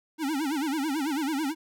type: tone with vibrato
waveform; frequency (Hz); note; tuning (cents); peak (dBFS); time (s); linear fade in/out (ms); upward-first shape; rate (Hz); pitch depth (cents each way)
square; 293.5; D4; -1; -27; 0.18-1.55; 50; sine; 9.1; 180
effects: none